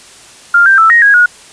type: tone with pitch steps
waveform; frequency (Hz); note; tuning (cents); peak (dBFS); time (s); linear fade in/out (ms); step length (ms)
sine; 1399 / 1574 / 1322 / 1873 / 1646 / 1448; F6 / G6 / E6 / A#6 / G#6 / F#6; +3 / +7 / +5 / +8 / -16 / -38; -3; 0.54-1.26; 5; 120
effects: white hiss -37 dBFS RMS until 1.52 s + resampled to 22050 Hz